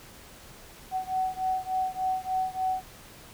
sine beating tone pair, 749 / 752.4 Hz, F#5 / F#5, +21 / +29 cents, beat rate 3.4 Hz, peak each -29 / -30 dBFS, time 0.91-2.84 s, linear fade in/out 50 ms, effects pink hiss -49 dBFS RMS until 3.33 s

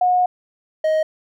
sine / triangle tone pair in turn, 725 / 626.9 Hz, F#5 / D#5, -35 / +13 cents, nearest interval minor third, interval 252 cents, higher first, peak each -13 dBFS, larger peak neither, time 0.01-0.26 / 0.84-1.03 s, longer first, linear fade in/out 5 ms, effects none

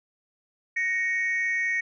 sine tone pair together, 1870 / 2224 Hz, A#6 / C#7, +5 / +5 cents, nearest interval minor third, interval 300 cents, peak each -24 / -26 dBFS, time 0.76-1.81 s, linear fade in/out 10 ms, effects tanh soft clip ceiling -19 dBFS

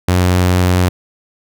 sawtooth tone, 90.5 Hz, F#2, 38 cents flat, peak -6 dBFS, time 0.08-0.89 s, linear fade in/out 5 ms, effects none

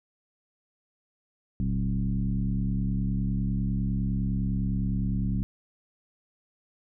sine tone with frequency modulation, 120 Hz, B2, 49 cents flat, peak -24 dBFS, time 1.6-5.43 s, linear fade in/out 0 ms, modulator 69.9 Hz, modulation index 1.5, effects none

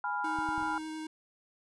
sine chord, F diminished, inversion first, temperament equal, 830.6 / 987.8 / 1396.9 Hz, Ab5 / Cb6 / F6, 0 / 0 / 0 cents, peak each -35 dBFS, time 0.04-0.78 s, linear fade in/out 2 ms
square tone with vibrato, 313.7 Hz, D#4, 14 cents sharp, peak -38 dBFS, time 0.24-1.07 s, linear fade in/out 5 ms, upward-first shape triangle, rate 10 Hz, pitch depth 11 cents each way
clicks, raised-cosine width 5 ms, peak -33 dBFS, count 3, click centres 0.388 / 0.489 / 0.58 s
brown noise with exponential decay, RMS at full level -45 dBFS, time 0.6-0.97 s, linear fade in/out 0 ms, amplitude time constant 80 ms
effects resampled to 24000 Hz

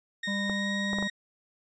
30% pulse tone with pitch glide, 1855 to 1877.6 Hz, A#6 to A#6, -9 to +12 cents, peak -28 dBFS, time 0.23-1.1 s, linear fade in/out 5 ms, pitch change +21 cents, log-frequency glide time 0.44-0.71 s
harmonic tone, 199.8 Hz, G3, 33 cents sharp, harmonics 1 / 3 / 5, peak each -30 / -40 / -44 dBFS, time 0.27-1.08 s, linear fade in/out 10 ms
clicks, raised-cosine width 1 ms, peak -21 dBFS, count 4, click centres 0.497 / 0.932 / 0.986 / 1.026 s
effects resampled to 16000 Hz

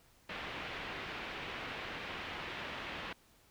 white low-pass noise, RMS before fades -43 dBFS, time 0.29-3.13 s, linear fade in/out 5 ms, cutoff 3000 Hz, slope 24 dB/octave, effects pink hiss -66 dBFS RMS until 3.5 s

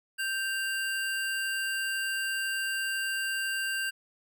square tone pair together, 1568 / 2794 Hz, G6 / F7, 0 / 0 cents, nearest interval minor seventh, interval 1000 cents, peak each -31 / -36 dBFS, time 0.18-3.91 s, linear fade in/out 20 ms, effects none

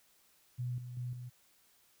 sine tone with level steps, 123.47 Hz, B2, in tune, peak -34 / -42 / -36 / -42 dBFS, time 0.58-1.3 s, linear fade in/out 20 ms, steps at 0.78 / 0.97 / 1.13 s, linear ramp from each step 2 ms, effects white hiss -68 dBFS RMS until 2 s

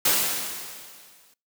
white noise with exponential decay, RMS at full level -19 dBFS, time 0.05-1.34 s, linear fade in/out 5 ms, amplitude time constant 280 ms, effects noise-tail reverb RT60 0.3 s tail -24 dB re dry + high-pass 150 Hz 12 dB/octave

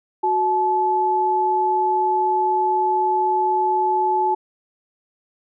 sine tone pair together, 369 / 864 Hz, F#4 / A5, -5 / -32 cents, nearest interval octave + minor third, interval 1473 cents, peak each -23 / -17 dBFS, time 0.23-4.35 s, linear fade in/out 10 ms, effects none

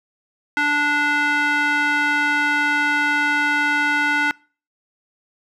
square tone with band-pass filter, 293 Hz, D4, 4 cents flat, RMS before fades -19 dBFS, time 0.57-4.31 s, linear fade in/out 0 ms, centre 1700 Hz, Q 2.7, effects noise-tail reverb RT60 0.4 s tail -25 dB re dry

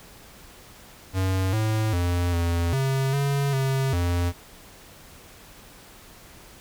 square tone with pitch steps, 94.4 / 109.2 / 87.7 / 85.3 / 134.4 / 140.3 / 134.2 / 87.3 Hz, F#2 / A2 / F2 / F2 / C3 / C#3 / C3 / F2, +35 / -13 / +8 / -40 / +47 / +21 / +44 / 0 cents, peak -22 dBFS, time 1.13-4.33 s, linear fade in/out 50 ms, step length 400 ms, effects pink hiss -48 dBFS RMS until 6.6 s

